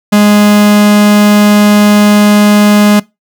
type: tone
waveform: 45% pulse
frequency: 207.7 Hz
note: G#3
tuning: in tune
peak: -3 dBFS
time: 0.12-3 s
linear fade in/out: 10 ms
effects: noise-tail reverb RT60 0.2 s tail -22 dB re dry